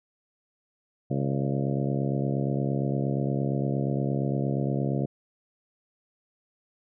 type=harmonic tone with a mistuned harmonic; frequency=68.6 Hz; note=C#2; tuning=17 cents flat; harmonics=2 / 3 / 4 / 5 / 6 / 7 / 8 / 9 / 10; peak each=-27 / -31 / -33 / -35 / -37 / -38 / -39 / -40 / -41 dBFS; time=1.1-5.06 s; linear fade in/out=10 ms; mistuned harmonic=9; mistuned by=-61 cents; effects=none